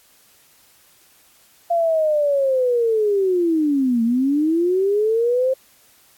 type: linear two-way sweep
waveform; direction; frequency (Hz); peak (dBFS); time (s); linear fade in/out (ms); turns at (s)
sine; down then up; 691 to 224.8 to 531; -15; 1.7-5.54; 10; 4.03
effects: white hiss -54 dBFS RMS until 6.17 s + AAC 64 kbps